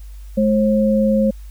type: tone pair together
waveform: sine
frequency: 212.7 / 536 Hz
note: G#3 / C5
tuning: +42 / +42 cents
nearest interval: octave + major third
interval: 1600 cents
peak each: -14 / -17 dBFS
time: 0.37-1.31 s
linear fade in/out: 10 ms
effects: added 50 Hz sine -32 dBFS peak until 1.5 s + white hiss -53 dBFS RMS until 1.5 s